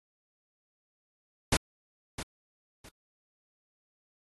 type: noise with echo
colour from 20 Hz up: pink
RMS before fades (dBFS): -24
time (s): 1.52-1.57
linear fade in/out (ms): 5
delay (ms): 660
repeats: 2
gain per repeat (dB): -13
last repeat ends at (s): 2.89
effects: AAC 32 kbps